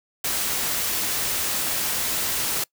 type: noise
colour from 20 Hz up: white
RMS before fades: -25 dBFS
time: 0.24-2.64 s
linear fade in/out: 5 ms
effects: noise-tail reverb RT60 0.1 s tail -24 dB re dry